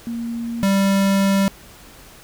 sine / square tone pair in turn, 233.1 / 196.01 Hz, A#3 / G3, 0 / 0 cents, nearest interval minor third, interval 300 cents, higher first, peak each -23 / -15 dBFS, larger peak second, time 0.07-0.63 / 0.63-1.48 s, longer second, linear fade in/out 0 ms, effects pink hiss -44 dBFS RMS until 2.23 s

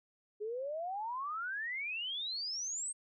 sine exponential sweep, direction up, 408.9 to 8560 Hz, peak -36 dBFS, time 0.4-2.93 s, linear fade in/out 20 ms, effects none

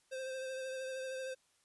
square tone with vibrato, 523.3 Hz, C5, in tune, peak -40 dBFS, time 0.11-1.35 s, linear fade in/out 20 ms, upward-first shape triangle, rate 13 Hz, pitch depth 26 cents each way, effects white hiss -73 dBFS RMS until 1.64 s + resampled to 24000 Hz

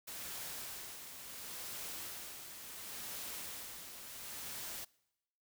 white noise with tremolo, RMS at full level -44 dBFS, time 0.07-4.85 s, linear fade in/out 10 ms, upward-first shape sine, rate 0.71 Hz, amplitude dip 50%, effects noise-tail reverb RT60 0.9 s tail -24 dB re dry

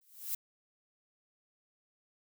violet noise with exponential growth, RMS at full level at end -32 dBFS, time 0.01-0.35 s, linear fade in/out 5 ms, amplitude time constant 72 ms, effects none

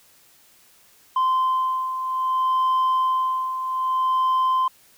sine beating tone pair, 1036 / 1036.62 Hz, C6 / C6, -17 / -16 cents, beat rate 0.62 Hz, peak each -24 / -18 dBFS, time 1.16-4.68 s, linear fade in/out 5 ms, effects tanh soft clip ceiling -16 dBFS + white hiss -55 dBFS RMS until 4.97 s

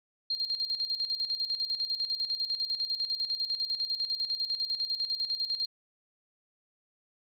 sine tone with tremolo, 4208 Hz, C8, 9 cents sharp, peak -27 dBFS, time 0.3-5.66 s, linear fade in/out 5 ms, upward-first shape square, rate 10 Hz, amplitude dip 65%, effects none

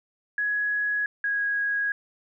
sine tone pair in turn, 1675 / 1651 Hz, G#6 / G#6, +14 / -11 cents, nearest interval unison, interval 25 cents, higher first, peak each -23 dBFS, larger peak neither, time 0.38-1.06 / 1.24-1.92 s, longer neither, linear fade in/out 2 ms, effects none

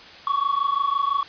triangle tone pair together, 1108.7 / 1134.6 Hz, C#6 / C#6, 0 / +40 cents, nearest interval unison, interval 40 cents, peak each -21 dBFS, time 0.27-1.23 s, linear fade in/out 2 ms, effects white hiss -43 dBFS RMS until 1.28 s + resampled to 11025 Hz

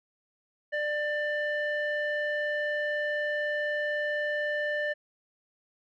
square tone with low-pass filter, 594 Hz, D5, 20 cents sharp, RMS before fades -30 dBFS, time 0.72-4.94 s, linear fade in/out 20 ms, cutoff 2100 Hz, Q 9.1, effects none

